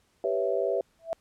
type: chord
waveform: sine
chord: C# half-diminished seventh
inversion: second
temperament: equal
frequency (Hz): 392 / 493.9 / 554.4 / 659.3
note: G4 / B4 / C#5 / E5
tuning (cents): 0 / 0 / 0 / 0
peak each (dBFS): -30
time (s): 0.24-0.81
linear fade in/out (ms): 2
type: tone with exponential growth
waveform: sine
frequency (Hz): 660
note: E5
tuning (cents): +2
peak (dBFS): -23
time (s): 0.99-1.13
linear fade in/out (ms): 0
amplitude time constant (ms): 29
effects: pink hiss -68 dBFS RMS until 1.2 s + low-pass 11000 Hz 12 dB/octave